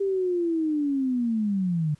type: linear sweep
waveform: sine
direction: down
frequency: 398.5 to 145.2 Hz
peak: -22 dBFS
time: 0-1.95 s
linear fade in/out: 10 ms
effects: pink hiss -62 dBFS RMS until 1.99 s + resampled to 24000 Hz